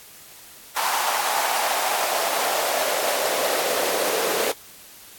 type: noise with high-pass filter sweep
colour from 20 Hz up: pink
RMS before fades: -23 dBFS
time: 0.76-4.52 s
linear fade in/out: 5 ms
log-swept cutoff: 920 to 450 Hz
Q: 3.4
effects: white hiss -45 dBFS RMS until 5.18 s + AAC 64 kbps